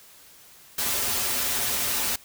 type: noise with comb filter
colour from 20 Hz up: white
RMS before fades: -26 dBFS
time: 0.78-2.16 s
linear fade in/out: 5 ms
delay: 6.3 ms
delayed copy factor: -0.7
effects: white hiss -51 dBFS RMS until 2.24 s